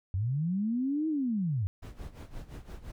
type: linear two-way sweep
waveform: sine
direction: up then down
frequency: 87.31 to 321.7 to 87.31 Hz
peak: -27 dBFS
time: 0.14-1.67 s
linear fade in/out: 0 ms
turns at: 1.08 s
type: noise with tremolo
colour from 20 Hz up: brown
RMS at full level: -40 dBFS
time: 1.82-2.92 s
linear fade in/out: 10 ms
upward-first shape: sine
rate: 5.8 Hz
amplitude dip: 80%
effects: none